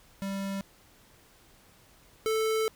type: tone pair in turn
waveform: square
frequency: 196 / 440 Hz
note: G3 / A4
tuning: 0 / 0 cents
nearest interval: octave + major second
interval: 1400 cents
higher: second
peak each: -32 / -26 dBFS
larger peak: second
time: 0.22-0.61 / 2.26-2.68 s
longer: second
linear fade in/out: 0 ms
effects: pink hiss -59 dBFS RMS until 2.75 s